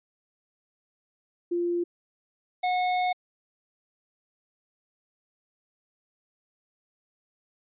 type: tone pair in turn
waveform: sine / square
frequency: 347.2 / 728.5 Hz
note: F4 / F#5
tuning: -10 / -27 cents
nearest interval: octave + minor second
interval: 1283 cents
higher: second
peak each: -24 dBFS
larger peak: neither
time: 1.51-1.84 / 2.63-3.13 s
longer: second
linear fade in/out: 10 ms
effects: resampled to 8000 Hz